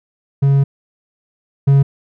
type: tone pair in turn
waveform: triangle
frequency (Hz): 138.59 / 138.59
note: C#3 / C#3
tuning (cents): 0 / 0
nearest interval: unison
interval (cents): 0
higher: neither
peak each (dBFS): -7 / -5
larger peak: second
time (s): 0.42-0.64 / 1.67-1.83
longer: first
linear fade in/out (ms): 10
effects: none